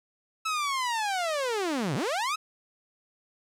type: linear two-way sweep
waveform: sawtooth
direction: down then up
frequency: 1312 to 119.9 to 1312 Hz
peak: -23 dBFS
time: 0.45-2.36 s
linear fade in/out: 10 ms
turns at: 1.95 s
effects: low-pass 9000 Hz 12 dB/octave + 10-bit